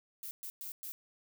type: noise bursts at uneven times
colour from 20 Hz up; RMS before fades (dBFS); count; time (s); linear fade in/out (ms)
violet; -43; 4; 0.23-0.31 / 0.43-0.5 / 0.61-0.72 / 0.83-0.92; 0
effects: none